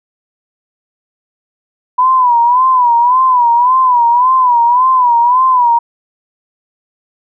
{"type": "tone with vibrato", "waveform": "sine", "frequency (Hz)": 987.8, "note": "B5", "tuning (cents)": 0, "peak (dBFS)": -6, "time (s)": [1.98, 5.79], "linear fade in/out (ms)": 10, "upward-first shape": "sine", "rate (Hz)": 1.8, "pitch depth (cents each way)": 96, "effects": []}